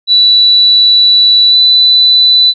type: tone with pitch glide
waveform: sine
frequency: 3951 to 3985 Hz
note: B7 to B7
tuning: 0 to +15 cents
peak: -3 dBFS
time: 0.07-2.54 s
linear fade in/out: 50 ms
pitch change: +15 cents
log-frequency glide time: 1.5-1.55 s
effects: none